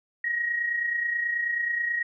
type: tone pair together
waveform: sine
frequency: 1864.7 / 1894 Hz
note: A#6 / A#6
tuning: 0 / +27 cents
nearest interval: unison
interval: 27 cents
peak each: -34 / -25 dBFS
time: 0.24-2.03 s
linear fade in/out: 5 ms
effects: none